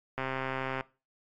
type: click train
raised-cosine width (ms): 0.5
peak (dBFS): -18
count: 84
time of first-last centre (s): 0.18-0.809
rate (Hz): 132
effects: noise-tail reverb RT60 0.3 s tail -20 dB re dry + AAC 64 kbps